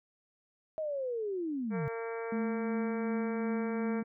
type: linear sweep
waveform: sine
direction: down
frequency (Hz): 640 to 130.81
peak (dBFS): -32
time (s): 0.78-1.88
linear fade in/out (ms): 0
type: harmonic tone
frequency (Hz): 228.8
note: A#3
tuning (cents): -32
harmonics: 2 / 3 / 4 / 5 / 6 / 7 / 8 / 9 / 10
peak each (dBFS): -36 / -46 / -46 / -50 / -48 / -49 / -53 / -55 / -50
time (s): 1.7-4.04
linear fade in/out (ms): 50
type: tone with tremolo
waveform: sine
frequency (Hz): 220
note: A3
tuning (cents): 0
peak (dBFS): -30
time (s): 2.32-4.03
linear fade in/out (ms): 5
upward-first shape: triangle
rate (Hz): 2.7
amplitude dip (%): 35
effects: none